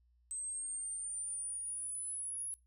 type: linear sweep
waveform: sine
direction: up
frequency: 8200 to 10548 Hz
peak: -38 dBFS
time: 0.31-2.54 s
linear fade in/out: 0 ms
effects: noise-tail reverb RT60 0.2 s tail -21 dB re dry + added 60 Hz sine -67 dBFS peak until 2.66 s